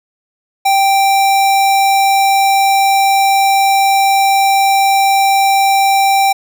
square tone, 784 Hz, G5, in tune, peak -9 dBFS, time 0.65-6.33 s, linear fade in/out 10 ms, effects none

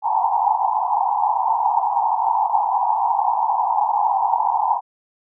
pink band-pass noise, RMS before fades -19 dBFS, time 0.02-4.81 s, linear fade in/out 50 ms, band 770 to 970 Hz, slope 96 dB/octave, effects none

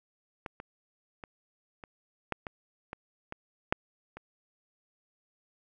clicks, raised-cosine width 0.5 ms, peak -22 / -26 / -27 / -29 / -15 / -22 / -23 / -23 / -9 / -28 dBFS, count 10, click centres 0.462 / 0.601 / 1.238 / 1.838 / 2.323 / 2.468 / 2.931 / 3.324 / 3.725 / 4.17 s, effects none

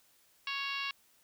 harmonic tone, 554.4 Hz, C#5, in tune, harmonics 2 / 3 / 4 / 5 / 6 / 7 / 8 / 9 / 10, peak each -41 / -44 / -42 / -38 / -45 / -45 / -46 / -52 / -52 dBFS, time 0.47-0.91 s, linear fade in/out 2 ms, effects white hiss -67 dBFS RMS until 1.23 s

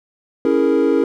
triangle chord, A# half-diminished seventh, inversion first, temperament equal, 277.2 / 329.6 / 415.3 / 466.2 Hz, C#4 / E4 / G#4 / A#4, 0 / 0 / 0 / 0 cents, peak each -16 dBFS, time 0.45-1.04 s, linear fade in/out 2 ms, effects tanh soft clip ceiling -1 dBFS

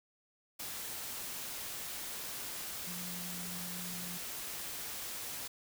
sine tone in noise, 177.4 Hz, F3, 27 cents sharp, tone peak -45 dBFS, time 2.87-4.18 s, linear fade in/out 10 ms, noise white, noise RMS -42 dBFS, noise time 0.59-5.48 s, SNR -6 dB, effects none

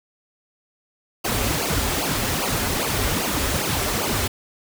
pink noise with flanger, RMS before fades -23 dBFS, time 1.24-4.28 s, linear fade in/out 10 ms, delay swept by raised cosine 0.53 to 6.43 ms, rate 2.5 Hz, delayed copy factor -0.95, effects none

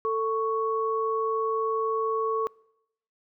sine tone pair together, 445 / 1111 Hz, A4 / C#6, +20 / +4 cents, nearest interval octave + major third, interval 1584 cents, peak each -26 / -27 dBFS, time 0.05-2.47 s, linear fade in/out 0 ms, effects noise-tail reverb RT60 0.8 s tail -25 dB re dry

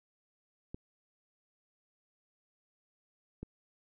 clicks, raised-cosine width 3 ms, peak -28 dBFS, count 2, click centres 0.745 / 3.43 s, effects none

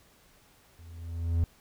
triangle tone with level ramp, 83.9 Hz, E2, 31 cents sharp, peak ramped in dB -46 to -19 dBFS, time 0.79-1.44 s, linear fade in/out 0 ms, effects pink hiss -61 dBFS RMS until 1.6 s

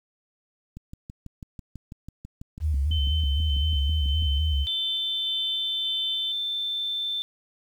click train, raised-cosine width 5 ms, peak -26 dBFS, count 22, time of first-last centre 0.77-4.224 s, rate 6.08 Hz
sine tone with vibrato, 72.8 Hz, D2, 15 cents flat, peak -21 dBFS, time 2.6-4.67 s, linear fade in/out 50 ms, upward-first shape square, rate 3.9 Hz, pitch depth 97 cents each way
sine tone with tremolo, 3072 Hz, G7, 36 cents flat, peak -29 dBFS, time 2.91-6.32 s, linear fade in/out 5 ms, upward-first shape square, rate 1.7 Hz, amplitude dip 25%
sine tone, 3548 Hz, A7, 14 cents sharp, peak -26 dBFS, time 4.67-7.22 s, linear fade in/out 0 ms
effects 9-bit

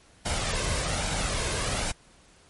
pink noise with flanger, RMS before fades -28 dBFS, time 0.25-1.92 s, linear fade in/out 10 ms, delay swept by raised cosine 1.3 to 1.93 ms, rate 1.2 Hz, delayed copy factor +0.5, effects pink hiss -57 dBFS RMS until 2.49 s + MP3 48 kbps

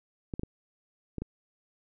clicks, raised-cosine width 3 ms, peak -21 dBFS, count 5, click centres 0.338 / 0.395 / 0.434 / 1.183 / 1.22 s, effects none

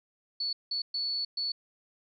sine tone bursts at uneven times, 4435 Hz, C#8, in tune, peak -29 dBFS, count 4, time 0.4-0.53 / 0.71-0.82 / 0.94-1.25 / 1.37-1.52 s, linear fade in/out 5 ms, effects none

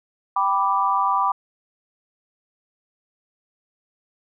sine chord, G major, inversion none, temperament equal, 784 / 987.8 / 1174.7 Hz, G5 / B5 / D6, 0 / 0 / 0 cents, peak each -24 / -21 / -21 dBFS, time 0.36-1.32 s, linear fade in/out 5 ms, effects none

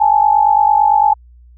sine tone pair together, 823.1 / 872 Hz, G#5 / A5, -16 / -16 cents, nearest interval minor second, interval 100 cents, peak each -11 dBFS, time 0-1.14 s, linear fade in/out 10 ms, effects added 60 Hz sine -40 dBFS peak until 1.57 s

